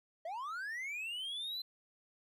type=linear sweep; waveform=triangle; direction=up; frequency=622.3 to 4097 Hz; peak=-37 dBFS; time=0.25-1.62 s; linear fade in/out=5 ms; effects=none